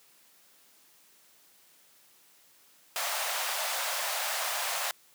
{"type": "high-pass noise", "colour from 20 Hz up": "pink", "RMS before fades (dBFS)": -32, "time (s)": [2.96, 4.91], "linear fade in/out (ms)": 0, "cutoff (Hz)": 590, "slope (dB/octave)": 48, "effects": ["white hiss -61 dBFS RMS until 5.14 s", "high-pass 150 Hz 12 dB/octave"]}